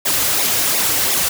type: noise with flanger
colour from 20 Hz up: white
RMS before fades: -17 dBFS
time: 0.05-1.29 s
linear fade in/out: 10 ms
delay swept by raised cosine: 0.65 to 5.25 ms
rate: 2.8 Hz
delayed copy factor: -0.7
effects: none